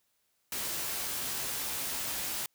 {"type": "noise with comb filter", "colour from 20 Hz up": "white", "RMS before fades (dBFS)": -35, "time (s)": [0.52, 2.46], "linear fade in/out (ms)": 2, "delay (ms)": 15, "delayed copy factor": 0.5, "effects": ["white hiss -75 dBFS RMS until 2.54 s"]}